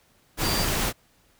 sine tone in noise, 4699 Hz, D8, in tune, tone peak -29 dBFS, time 0.41-0.67 s, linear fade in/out 50 ms, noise pink, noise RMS -25 dBFS, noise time 0.37-0.93 s, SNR -7 dB, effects pink hiss -62 dBFS RMS until 1.39 s

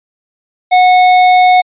sine tone with hard clipping, 732 Hz, F#5, 19 cents flat, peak -6 dBFS, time 0.71-1.62 s, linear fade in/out 20 ms, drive 12 dB, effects resampled to 8000 Hz

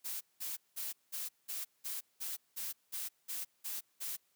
blue noise bursts, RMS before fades -40 dBFS, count 12, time 0.04-4.17 s, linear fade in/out 20 ms, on 170 ms, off 190 ms, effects white hiss -75 dBFS RMS until 4.35 s + high-pass 100 Hz 12 dB/octave

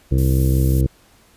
harmonic tone, 65.41 Hz, C2, in tune, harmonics 1 / 2 / 3 / 4 / 5 / 6 / 7 / 8, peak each -16 / -17 / -27 / -29 / -25 / -38 / -31 / -36 dBFS, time 0.11-0.87 s, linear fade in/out 10 ms
violet noise, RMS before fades -31 dBFS, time 0.18-0.81 s, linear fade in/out 2 ms
effects pink hiss -53 dBFS RMS until 1.36 s + resampled to 32000 Hz

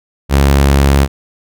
sawtooth tone, 69.4 Hz, C#2, 3 cents sharp, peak -3 dBFS, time 0.29-1.08 s, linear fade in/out 50 ms, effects none

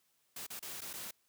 white noise with dropouts, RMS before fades -44 dBFS, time 0.36-1.11 s, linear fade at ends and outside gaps 5 ms, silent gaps 0.467-0.502 / 0.594-0.625 / 0.808-0.816 / 0.932-0.936 s, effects white hiss -75 dBFS RMS until 1.28 s + high-pass 80 Hz 12 dB/octave

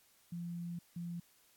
sine tone bursts at uneven times, 172.2 Hz, F3, 24 cents flat, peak -39 dBFS, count 2, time 0.32-0.79 / 0.96-1.2 s, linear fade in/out 5 ms, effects white hiss -68 dBFS RMS until 1.56 s + AAC 64 kbps

